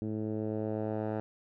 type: tone with low-pass filter sweep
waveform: 10% pulse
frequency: 108.1 Hz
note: A2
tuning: 30 cents flat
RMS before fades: -34 dBFS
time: 0.02-1.2 s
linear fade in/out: 0 ms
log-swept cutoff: 300 to 980 Hz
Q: 1.3
effects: none